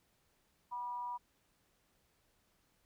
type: tone with amplitude modulation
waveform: sine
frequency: 973 Hz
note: B5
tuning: 26 cents flat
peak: -36 dBFS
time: 0.71-1.18 s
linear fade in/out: 20 ms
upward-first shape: sine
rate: 225 Hz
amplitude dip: 45%
effects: pink hiss -75 dBFS RMS until 2.85 s